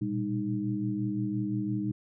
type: tone cluster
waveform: sine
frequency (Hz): 117.5 / 123.3 / 200.7 / 309.1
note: A#2 / B2 / G3 / D#4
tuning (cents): +14 / -2 / +41 / -11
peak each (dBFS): -36 / -36 / -32 / -32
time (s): 0.01-1.92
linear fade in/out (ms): 10
effects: none